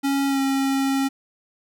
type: tone with pitch glide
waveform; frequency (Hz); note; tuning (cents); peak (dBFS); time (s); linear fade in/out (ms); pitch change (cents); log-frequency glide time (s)
square; 276.5 to 271.3; C#4 to C#4; -4 to -37; -20; 0.03-1.09; 20; -33; 0.27-0.4
effects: none